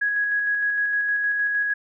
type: tone with tremolo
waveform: sine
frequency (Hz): 1664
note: G#6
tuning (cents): +3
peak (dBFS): -19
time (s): 0.01-1.74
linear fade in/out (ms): 10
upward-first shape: square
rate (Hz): 6.5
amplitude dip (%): 25
effects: none